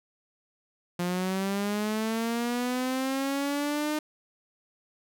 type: linear sweep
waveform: sawtooth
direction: up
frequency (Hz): 174.61 to 305.4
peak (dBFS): -23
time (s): 0.99-3.99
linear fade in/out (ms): 5
effects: none